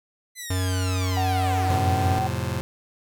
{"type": "linear sweep", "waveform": "10% pulse", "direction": "down", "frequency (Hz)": [2042, 123.6], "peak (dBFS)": -24, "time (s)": [0.35, 1.82], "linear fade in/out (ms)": 50}
{"type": "tone", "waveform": "square", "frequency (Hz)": 92.5, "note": "F#2", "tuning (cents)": 0, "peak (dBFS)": -23, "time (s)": [0.5, 2.19], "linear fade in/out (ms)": 5}
{"type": "tone with pitch glide", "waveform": "sine", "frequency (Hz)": [752, 761.6], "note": ["F#5", "F#5"], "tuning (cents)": [28, 50], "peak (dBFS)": -24, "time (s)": [1.17, 2.27], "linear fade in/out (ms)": 0, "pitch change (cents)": 22, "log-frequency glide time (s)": [1.62, 2.05]}
{"type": "chord", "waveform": "sawtooth", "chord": "F major", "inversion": "none", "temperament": "just", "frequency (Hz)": [87.31, 109.13, 130.96], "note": ["F2", "A2", "C3"], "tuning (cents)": [0, -14, 2], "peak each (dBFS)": -25, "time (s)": [1.7, 2.61], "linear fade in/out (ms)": 0}
{"effects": []}